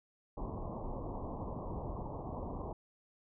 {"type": "low-pass noise", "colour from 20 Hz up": "pink", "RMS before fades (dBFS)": -41, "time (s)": [0.37, 2.73], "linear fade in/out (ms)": 5, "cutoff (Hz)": 1100, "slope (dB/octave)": 96, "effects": []}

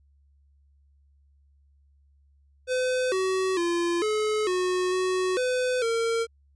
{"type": "tone with pitch steps", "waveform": "square", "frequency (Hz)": [508, 376.9, 343.8, 428.3, 365.5, 370.4, 504, 458.3], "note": ["B4", "F#4", "F4", "A4", "F#4", "F#4", "B4", "A#4"], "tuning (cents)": [49, 32, -27, -47, -21, 2, 35, -29], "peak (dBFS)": -24, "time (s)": [2.67, 6.27], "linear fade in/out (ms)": 50, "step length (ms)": 450, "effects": ["added 70 Hz sine -58 dBFS peak until 6.55 s", "resampled to 22050 Hz"]}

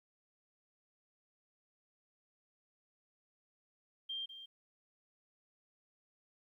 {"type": "tone with echo", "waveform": "sine", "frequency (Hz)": 3179, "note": "G7", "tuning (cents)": 24, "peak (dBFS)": -38, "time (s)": [4.09, 4.26], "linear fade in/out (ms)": 10, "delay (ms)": 200, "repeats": 1, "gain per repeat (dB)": -10, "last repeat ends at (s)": 4.46, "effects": ["13-bit"]}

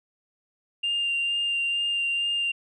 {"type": "tone with vibrato", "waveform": "sine", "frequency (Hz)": 2794, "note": "F7", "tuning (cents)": 0, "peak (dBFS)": -22, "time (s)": [0.83, 2.52], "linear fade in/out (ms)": 10, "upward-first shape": "sine", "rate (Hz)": 2.2, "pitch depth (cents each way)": 12, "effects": ["tanh soft clip ceiling -20 dBFS"]}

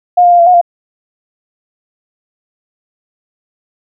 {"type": "tone with pitch steps", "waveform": "sine", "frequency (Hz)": [713, 703, 699, 682, 723, 694], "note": ["F5", "F5", "F5", "F5", "F#5", "F5"], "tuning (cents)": [36, 11, 1, -41, -40, -11], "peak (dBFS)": -3, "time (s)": [0.17, 0.614], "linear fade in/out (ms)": 10, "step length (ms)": 74, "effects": []}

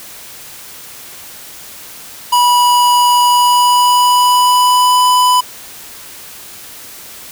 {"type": "tone with pitch glide", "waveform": "square", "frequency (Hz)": [977, 997], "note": ["B5", "B5"], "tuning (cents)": [-19, 16], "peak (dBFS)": -8, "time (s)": [2.32, 5.41], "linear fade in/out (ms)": 10, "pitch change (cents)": 35, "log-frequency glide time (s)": [3.24, 5.06], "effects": ["white hiss -33 dBFS RMS until 7.31 s"]}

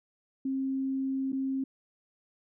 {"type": "tone with dropouts", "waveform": "sine", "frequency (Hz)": 267.3, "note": "C4", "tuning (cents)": 37, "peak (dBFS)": -28, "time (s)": [0.45, 1.64], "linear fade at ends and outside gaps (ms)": 5, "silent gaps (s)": [1.321, 1.328], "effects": []}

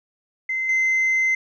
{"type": "tone with level steps", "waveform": "sine", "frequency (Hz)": 2067, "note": "C7", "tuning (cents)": -22, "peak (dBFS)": [-21, -15], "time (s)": [0.49, 1.35], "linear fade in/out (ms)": 5, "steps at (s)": 0.69, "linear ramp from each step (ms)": 2, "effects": ["tanh soft clip ceiling -15 dBFS"]}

